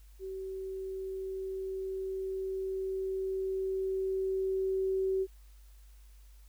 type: tone with level ramp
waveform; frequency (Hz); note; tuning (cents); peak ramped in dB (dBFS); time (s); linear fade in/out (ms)
sine; 381.4; G4; -47; -37 to -27; 0.19-5.27; 50
effects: added 50 Hz sine -52 dBFS peak until 6.48 s + white hiss -67 dBFS RMS until 6.48 s